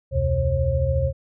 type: tone cluster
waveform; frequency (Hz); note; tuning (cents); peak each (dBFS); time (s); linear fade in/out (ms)
sine; 70.4 / 84.3 / 127.8 / 539; C#2 / E2 / C3 / C#5; +27 / +39 / -40 / -49; -24; 0.11-1.13; 50
effects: none